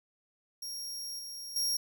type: tone with level steps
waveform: sawtooth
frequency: 5588 Hz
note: F8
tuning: in tune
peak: -35 / -38 / -26 dBFS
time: 0.62-1.77 s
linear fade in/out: 5 ms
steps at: 1.19 / 1.56 s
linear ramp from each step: 2 ms
effects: none